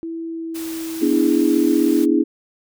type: tone with pitch glide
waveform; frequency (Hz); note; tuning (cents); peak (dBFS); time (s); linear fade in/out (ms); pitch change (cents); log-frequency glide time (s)
sine; 329.6 to 325.4; E4 to E4; 0 to -22; -25; 0.03-1.13; 0; -22; 0.25-0.74
type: noise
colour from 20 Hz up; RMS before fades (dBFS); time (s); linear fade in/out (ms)
white; -35; 0.54-2.06; 20
type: chord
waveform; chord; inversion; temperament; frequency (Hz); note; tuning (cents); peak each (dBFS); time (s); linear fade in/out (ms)
sine; E dominant seventh; second; equal; 246.9 / 293.7 / 329.6 / 415.3; B3 / D4 / E4 / G#4; 0 / 0 / 0 / 0; -21 / -17 / -17 / -23; 1.01-2.24; 20
effects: none